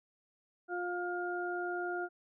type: harmonic tone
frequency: 354 Hz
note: F4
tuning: 23 cents sharp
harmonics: 1 / 2 / 4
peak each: -37 / -39 / -39 dBFS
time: 0.68-2.09 s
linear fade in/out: 50 ms
effects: none